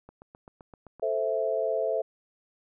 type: click train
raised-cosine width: 1 ms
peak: -33 dBFS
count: 8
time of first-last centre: 0.09-0.997 s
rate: 7.72 Hz
type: chord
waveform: sine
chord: A minor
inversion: none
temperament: equal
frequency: 440 / 523.3 / 659.3 Hz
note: A4 / C5 / E5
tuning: 0 / 0 / 0 cents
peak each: -30 / -30 / -28 dBFS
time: 1.02-2.02 s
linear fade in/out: 10 ms
effects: none